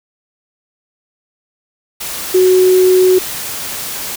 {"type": "tone in noise", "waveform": "sine", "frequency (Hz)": 370, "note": "F#4", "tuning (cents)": 0, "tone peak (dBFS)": -6, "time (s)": [2.34, 3.19], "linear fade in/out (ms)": 10, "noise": "white", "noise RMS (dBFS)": -23, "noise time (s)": [2, 4.16], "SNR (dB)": 14, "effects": []}